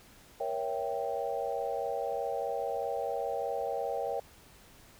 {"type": "chord", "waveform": "sine", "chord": "A# diminished seventh", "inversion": "none", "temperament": "equal with one note detuned", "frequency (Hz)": [471.3, 554.4, 659.3, 784], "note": ["A#4", "C#5", "E5", "G5"], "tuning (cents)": [19, 0, 0, 0], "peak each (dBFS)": [-36, -36, -38, -36], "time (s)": [0.4, 4.2], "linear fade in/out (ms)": 5, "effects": ["pink hiss -57 dBFS RMS until 4.99 s"]}